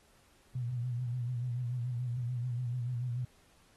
sine tone with vibrato, 122.5 Hz, B2, 14 cents flat, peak -32 dBFS, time 0.55-3.25 s, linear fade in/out 5 ms, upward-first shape sine, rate 6.9 Hz, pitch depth 64 cents each way, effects pink hiss -66 dBFS RMS until 3.76 s + AAC 32 kbps

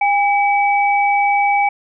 sine tone pair together, 810 / 2289 Hz, G#5 / D7, -43 / -45 cents, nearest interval octave + tritone, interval 1798 cents, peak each -13 / -18 dBFS, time 0.01-1.69 s, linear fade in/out 5 ms, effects none

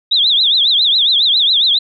sine tone with vibrato, 3628 Hz, A#7, 48 cents flat, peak -9 dBFS, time 0.11-1.79 s, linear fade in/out 10 ms, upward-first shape triangle, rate 7.3 Hz, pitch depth 230 cents each way, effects none

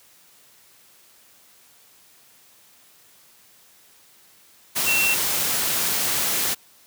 sine tone in noise, 2713 Hz, E7, 49 cents sharp, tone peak -19 dBFS, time 4.86-5.15 s, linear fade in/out 20 ms, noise white, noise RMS -23 dBFS, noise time 4.75-6.55 s, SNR +1 dB, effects white hiss -54 dBFS RMS until 6.86 s + high-pass 80 Hz 12 dB/octave

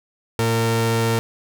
sawtooth tone pair together, 114.3 / 228.6 Hz, A#2 / A#3, -34 / -34 cents, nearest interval octave, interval 1200 cents, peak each -15 dBFS, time 0.39-1.19 s, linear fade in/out 0 ms, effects none

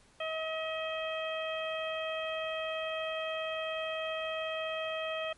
harmonic tone, 637 Hz, D#5, 41 cents sharp, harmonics 1 / 2 / 3 / 4 / 5, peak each -35 / -41 / -44 / -41 / -42 dBFS, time 0.2-5.33 s, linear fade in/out 5 ms, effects pink hiss -63 dBFS RMS until 5.37 s + MP3 48 kbps

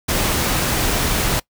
pink noise, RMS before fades -19 dBFS, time 0.08-1.4 s, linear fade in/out 10 ms, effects noise-tail reverb RT60 0.1 s tail -22 dB re dry

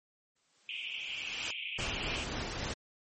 white noise with exponential growth, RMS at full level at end -35 dBFS, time 0.36-1.51 s, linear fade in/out 5 ms, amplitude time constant 250 ms
pink band-pass noise, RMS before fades -40 dBFS, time 0.69-2.24 s, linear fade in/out 2 ms, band 2300 to 3200 Hz, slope 96 dB/octave
pink noise with tremolo, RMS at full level -36 dBFS, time 1.78-2.74 s, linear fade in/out 10 ms, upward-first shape sine, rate 3.7 Hz, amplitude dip 25%
effects MP3 32 kbps

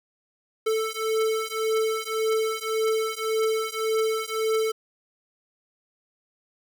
square beating tone pair, 440.1 / 441.9 Hz, A4 / A4, 0 / +7 cents, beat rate 1.8 Hz, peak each -27 dBFS, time 0.66-4.72 s, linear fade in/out 10 ms, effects none

